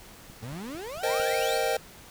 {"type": "click train", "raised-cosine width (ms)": 5, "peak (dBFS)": -34, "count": 5, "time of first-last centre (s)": [0.3, 1.199], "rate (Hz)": 4.45}
{"type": "exponential sweep", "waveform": "35% pulse", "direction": "up", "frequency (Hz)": [107.1, 4705], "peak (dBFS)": -34, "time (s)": [0.42, 1.58], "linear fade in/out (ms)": 10}
{"type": "chord", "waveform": "square", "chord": "C minor seventh", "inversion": "third", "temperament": "equal with one note detuned", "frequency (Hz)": [464.8, 523.3, 622.3, 784], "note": ["Bb4", "C5", "Eb5", "G5"], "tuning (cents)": [-5, 0, 0, 0], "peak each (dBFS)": -31, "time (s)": [1.03, 1.77], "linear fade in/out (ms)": 5}
{"effects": ["pink hiss -49 dBFS RMS until 2.1 s"]}